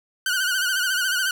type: tone with vibrato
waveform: sawtooth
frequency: 1494 Hz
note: F#6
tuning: 16 cents sharp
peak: -17 dBFS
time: 0.26-1.31 s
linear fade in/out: 2 ms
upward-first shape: sine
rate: 14 Hz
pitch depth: 79 cents each way
effects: none